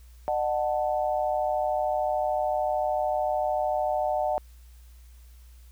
sine chord, D# diminished, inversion none, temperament equal with one note detuned, 606.6 / 740 / 880 Hz, D#5 / F#5 / A5, -44 / 0 / 0 cents, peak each -27 / -27 / -32 dBFS, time 0.28-4.38 s, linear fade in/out 0 ms, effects added 60 Hz sine -47 dBFS peak until 5.71 s + white hiss -62 dBFS RMS until 5.71 s

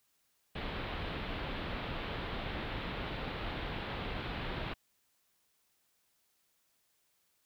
pink low-pass noise, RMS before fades -39 dBFS, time 0.55-4.74 s, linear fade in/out 10 ms, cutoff 3900 Hz, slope 48 dB/octave, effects white hiss -75 dBFS RMS until 7.45 s

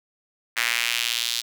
square tone with high-pass filter sweep, 59 Hz, A#1, 22 cents sharp, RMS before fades -25 dBFS, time 0.56-1.42 s, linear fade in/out 20 ms, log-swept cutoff 1900 to 4000 Hz, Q 2.1, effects none

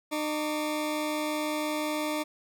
20% pulse tone pair together, 303.9 / 1150 Hz, D#4 / D6, -41 / -37 cents, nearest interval octave + major seventh, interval 2304 cents, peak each -24 / -33 dBFS, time 0.11-2.24 s, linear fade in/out 20 ms, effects none

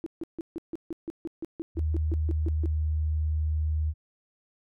sine tone bursts, 329.6 Hz, E4, in tune, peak -30 dBFS, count 16, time 0.04-2.658 s, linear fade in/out 0 ms, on 23 ms, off 150 ms
sine tone with pitch glide, 77.78 to 77.29 Hz, D#2 to D#2, 0 to -11 cents, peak -24 dBFS, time 1.75-3.94 s, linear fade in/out 50 ms, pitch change -11 cents, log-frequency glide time 2.03-2.73 s
effects none

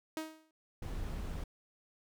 sawtooth tone with exponential decay, 315.7 Hz, D#4, 25 cents sharp, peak -30 dBFS, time 0.17-0.51 s, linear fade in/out 1 ms, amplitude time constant 73 ms
brown noise, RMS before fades -39 dBFS, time 0.82-1.44 s, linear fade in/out 5 ms
effects none

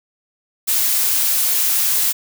blue noise, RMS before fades -17 dBFS, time 0.67-2.13 s, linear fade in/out 20 ms, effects none

